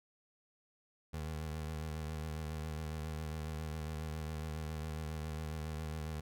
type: tone with vibrato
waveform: 25% pulse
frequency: 77.8 Hz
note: D#2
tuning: in tune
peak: -35 dBFS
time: 1.13-6.21 s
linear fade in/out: 10 ms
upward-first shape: sine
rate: 7.3 Hz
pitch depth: 43 cents each way
effects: none